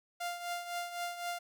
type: tone with tremolo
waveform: sawtooth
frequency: 698.5 Hz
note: F5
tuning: in tune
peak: -30 dBFS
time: 0.2-1.39 s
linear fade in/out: 10 ms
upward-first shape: triangle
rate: 3.9 Hz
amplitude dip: 70%
effects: none